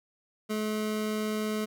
25% pulse tone, 214.5 Hz, A3, 44 cents flat, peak -25 dBFS, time 0.49-1.66 s, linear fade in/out 20 ms, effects none

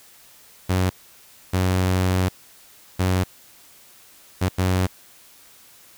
sawtooth tone bursts at uneven times, 92.5 Hz, F#2, in tune, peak -14 dBFS, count 5, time 0.69-0.9 / 1.53-2.29 / 2.99-3.24 / 4.41-4.49 / 4.58-4.87 s, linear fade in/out 10 ms, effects white hiss -50 dBFS RMS until 5.97 s

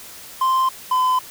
triangle tone pair in turn, 1044 / 1017.2 Hz, C6 / C6, -4 / -49 cents, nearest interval unison, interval 45 cents, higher first, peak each -13 dBFS, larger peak neither, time 0.41-0.69 / 0.91-1.19 s, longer neither, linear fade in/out 5 ms, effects white hiss -39 dBFS RMS until 1.3 s

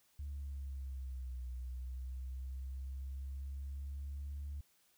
sine linear two-way sweep, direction down then up, 72 to 62 to 72 Hz, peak -39 dBFS, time 0.19-4.61 s, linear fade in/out 5 ms, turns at 1.46 s, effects tanh soft clip ceiling -37 dBFS + white hiss -72 dBFS RMS until 4.97 s

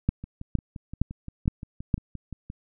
two click trains, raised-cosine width 5 ms, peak -9 / -24 dBFS, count 5 / 14, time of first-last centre 0.09-1.942 / 0.24-2.501 s, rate 2.16 / 5.75 Hz, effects none

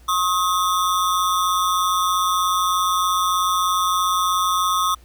square ring-modulated tone, 1174.7 Hz, D6, in tune, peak -15 dBFS, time 0.08-4.95 s, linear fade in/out 10 ms, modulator 91.6 Hz, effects added 60 Hz sine -45 dBFS peak until 5.04 s + pink hiss -55 dBFS RMS until 5.04 s

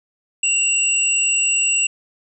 sine tone pair together, 2763 / 7815 Hz, F7 / B8, -19 / -19 cents, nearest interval octave + tritone, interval 1800 cents, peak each -18 dBFS, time 0.43-1.87 s, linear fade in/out 5 ms, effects none

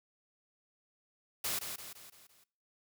white noise with echo, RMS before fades -35 dBFS, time 1.44-1.59 s, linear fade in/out 5 ms, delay 170 ms, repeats 5, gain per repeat -6 dB, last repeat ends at 2.44 s, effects noise-tail reverb RT60 0.5 s tail -23 dB re dry

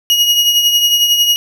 35% pulse tone with tremolo, 2888 Hz, F#7, 43 cents flat, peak -5 dBFS, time 0.1-1.36 s, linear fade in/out 0 ms, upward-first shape triangle, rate 11 Hz, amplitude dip 55%, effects none

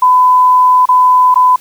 sine tone with dropouts, 1005 Hz, B5, 30 cents sharp, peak -4 dBFS, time 0.02-1.56 s, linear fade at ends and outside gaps 5 ms, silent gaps 0.856-0.888 / 1.343-1.357 s, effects white hiss -41 dBFS RMS until 1.6 s

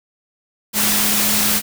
sine tone in noise, 209.8 Hz, G#3, 18 cents sharp, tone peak -25 dBFS, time 0.73-1.62 s, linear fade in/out 50 ms, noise white, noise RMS -17 dBFS, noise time 0.73-1.62 s, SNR -11 dB, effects none

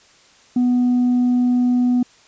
sine tone with tanh clipping, 246.9 Hz, B3, in tune, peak -14 dBFS, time 0.56-2.03 s, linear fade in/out 5 ms, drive 1 dB, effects white hiss -51 dBFS RMS until 2.27 s + resampled to 16000 Hz

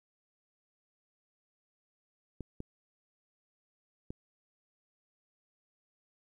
clicks, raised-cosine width 3 ms, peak -27 dBFS, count 3, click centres 2.407 / 2.604 / 4.105 s, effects 11-bit

